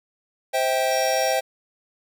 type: chord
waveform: square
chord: C major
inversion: none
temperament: equal with one note detuned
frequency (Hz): 523.3 / 647.9 / 784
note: C5 / E5 / G5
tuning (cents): 0 / -30 / 0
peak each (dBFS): -25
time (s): 0.53-1.41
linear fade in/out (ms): 20
type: tone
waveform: sine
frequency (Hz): 5600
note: F8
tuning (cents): +4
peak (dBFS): -30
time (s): 0.91-1.33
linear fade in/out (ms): 5
effects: none